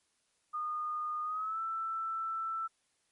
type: tone with pitch glide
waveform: sine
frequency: 1225 to 1328.2 Hz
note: D#6 to E6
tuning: -27 to +13 cents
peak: -33 dBFS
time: 0.53-2.68 s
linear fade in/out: 20 ms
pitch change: +140 cents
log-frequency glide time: 1.23-1.6 s
effects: white hiss -75 dBFS RMS until 3.11 s + MP3 48 kbps